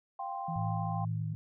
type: chord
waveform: sine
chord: F suspended second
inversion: none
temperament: just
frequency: 698.5 / 785.8 / 1047.7 Hz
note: F5 / G5 / C6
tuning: 0 / +4 / +2 cents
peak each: -42 / -37 / -41 dBFS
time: 0.19-1.05 s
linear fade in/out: 5 ms
type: tone with pitch glide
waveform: sine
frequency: 164.2 to 157.69 Hz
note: E3 to D#3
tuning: -6 to +24 cents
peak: -35 dBFS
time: 0.48-1.34 s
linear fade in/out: 5 ms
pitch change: -70 cents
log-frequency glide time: 1-1.2 s
type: tone with tremolo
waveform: sine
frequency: 110 Hz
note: A2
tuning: in tune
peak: -32 dBFS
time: 0.56-1.35 s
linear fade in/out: 0 ms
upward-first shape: sine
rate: 2.3 Hz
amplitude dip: 35%
effects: none